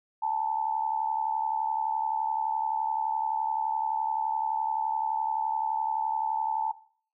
sine tone with amplitude modulation, 880 Hz, A5, in tune, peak -22 dBFS, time 0.22-6.72 s, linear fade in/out 10 ms, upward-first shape sine, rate 71.7 Hz, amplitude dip 80%, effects noise-tail reverb RT60 0.5 s tail -18 dB re dry

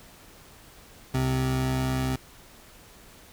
25% pulse tone pair together, 64.87 / 130 Hz, C2 / C3, -14 / -11 cents, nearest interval octave, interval 1203 cents, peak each -28 / -21 dBFS, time 1.14-2.16 s, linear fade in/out 5 ms, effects pink hiss -51 dBFS RMS until 3.32 s

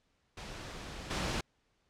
pink noise with level steps, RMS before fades -44 / -34 dBFS, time 0.37-1.41 s, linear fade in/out 5 ms, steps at 1.1 s, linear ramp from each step 10 ms, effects pink hiss -75 dBFS RMS until 1.89 s + low-pass 6000 Hz 12 dB/octave

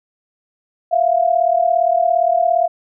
sine tone pair together, 669.6 / 707 Hz, E5 / F5, +27 / +21 cents, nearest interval minor second, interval 94 cents, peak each -15 dBFS, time 0.91-2.68 s, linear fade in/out 20 ms, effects none

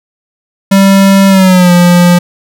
square tone with pitch glide, 195.2 to 175.92 Hz, G3 to F3, -7 to +13 cents, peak -3 dBFS, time 0.71-2.19 s, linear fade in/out 10 ms, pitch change -180 cents, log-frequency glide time 1.28-1.72 s, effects none

